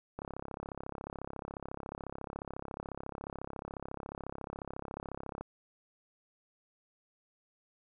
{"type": "click train", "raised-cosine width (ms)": 1, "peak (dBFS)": -26, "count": 179, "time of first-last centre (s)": [0.19, 5.41], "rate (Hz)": 34.1, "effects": []}